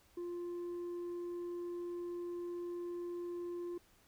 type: tone with tanh clipping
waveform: sine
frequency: 349.2 Hz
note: F4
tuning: in tune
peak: -40 dBFS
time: 0.17-3.78 s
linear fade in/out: 5 ms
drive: 3 dB
effects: pink hiss -68 dBFS RMS until 4.07 s